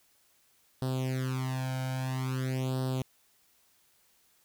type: tone with flanger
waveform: sawtooth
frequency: 130 Hz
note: C3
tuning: 11 cents flat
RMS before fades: -32 dBFS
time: 0.82-3.02 s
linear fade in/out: 0 ms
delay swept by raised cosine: 0.22 to 1.32 ms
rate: 0.5 Hz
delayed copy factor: +0.9
effects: white hiss -67 dBFS RMS until 4.44 s